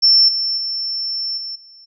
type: tone with level steps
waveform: sine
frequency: 5380 Hz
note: E8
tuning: 34 cents sharp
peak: -8 / -17 / -20 / -25 / -41 dBFS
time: 0.02-1.86 s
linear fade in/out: 20 ms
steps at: 0.28 / 0.57 / 1.37 / 1.55 s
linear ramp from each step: 10 ms
effects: none